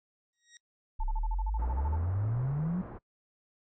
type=tone with exponential growth; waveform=5% pulse; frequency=1888 Hz; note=A#6; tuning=22 cents sharp; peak=-35 dBFS; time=0.33-0.57 s; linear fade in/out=1 ms; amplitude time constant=52 ms
type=exponential sweep; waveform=sine; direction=up; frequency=30.29 to 188.8 Hz; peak=-28 dBFS; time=0.99-2.82 s; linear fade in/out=10 ms
type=tone bursts; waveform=sine; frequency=882 Hz; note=A5; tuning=4 cents sharp; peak=-37 dBFS; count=13; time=1-1.961 s; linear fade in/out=5 ms; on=37 ms; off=40 ms
type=low-pass noise; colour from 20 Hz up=pink; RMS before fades=-44 dBFS; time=1.58-2.99 s; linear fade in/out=20 ms; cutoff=1300 Hz; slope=24 dB/octave
effects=noise-tail reverb RT60 0.1 s tail -23 dB re dry + resampled to 16000 Hz